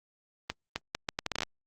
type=accelerating click train; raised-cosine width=0.2 ms; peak=-13 dBFS; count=12; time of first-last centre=0.5-1.433 s; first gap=260 ms; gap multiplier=0.73; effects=Opus 32 kbps